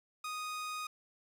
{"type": "tone", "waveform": "sawtooth", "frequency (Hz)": 1243, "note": "D#6", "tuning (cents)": -2, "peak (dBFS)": -34, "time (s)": [0.24, 0.87], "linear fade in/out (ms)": 5, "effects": ["low-pass 11000 Hz 12 dB/octave", "10-bit"]}